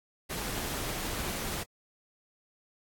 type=noise; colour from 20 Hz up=pink; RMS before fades=-35 dBFS; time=0.29-1.64 s; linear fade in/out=20 ms; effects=AAC 64 kbps